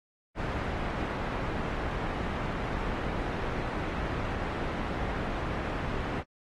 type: low-pass noise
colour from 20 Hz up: pink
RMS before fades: -33 dBFS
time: 0.35-6.24 s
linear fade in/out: 50 ms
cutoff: 1800 Hz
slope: 12 dB/octave
effects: AAC 32 kbps